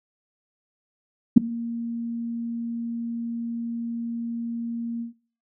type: tone with ADSR envelope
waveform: sine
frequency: 233.1 Hz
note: A#3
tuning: in tune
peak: -3 dBFS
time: 1.36-5.13 s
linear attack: 14 ms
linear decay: 7 ms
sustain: -24 dB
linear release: 120 ms
effects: noise-tail reverb RT60 0.4 s tail -18 dB re dry